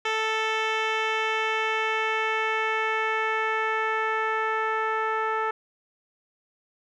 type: tone with low-pass filter sweep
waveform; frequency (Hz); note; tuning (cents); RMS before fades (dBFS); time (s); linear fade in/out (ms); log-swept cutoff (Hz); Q
10% pulse; 440; A4; 0; -26; 0.05-5.51; 5; 3800 to 1400; 1.4
effects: none